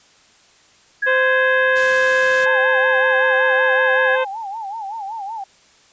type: tone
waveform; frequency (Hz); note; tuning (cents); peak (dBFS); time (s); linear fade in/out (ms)
sine; 1661.2; G#6; 0; -16; 1.02-4.16; 10
type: harmonic tone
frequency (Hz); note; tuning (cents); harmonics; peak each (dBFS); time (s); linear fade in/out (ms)
519; C5; -14; 1 / 2 / 3 / 4 / 5 / 6 / 7; -17 / -24 / -24 / -32 / -29 / -36 / -37; 1.06-4.25; 20
type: noise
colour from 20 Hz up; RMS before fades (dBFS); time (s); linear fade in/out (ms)
white; -31; 1.75-2.46; 20
type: tone with vibrato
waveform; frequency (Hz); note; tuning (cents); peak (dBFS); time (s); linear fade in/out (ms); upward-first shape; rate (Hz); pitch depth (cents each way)
sine; 842; G#5; +24; -25; 2.46-5.44; 5; sine; 5.3; 150
effects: white hiss -52 dBFS RMS until 5.92 s + resampled to 16000 Hz